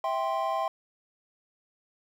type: chord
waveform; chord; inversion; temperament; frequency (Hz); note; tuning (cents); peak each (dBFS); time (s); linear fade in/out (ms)
triangle; C major; first; just; 654.1 / 784.9 / 1046.5; E5 / G5 / C6; -14 / +2 / 0; -29; 0.04-0.68; 2
effects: 10-bit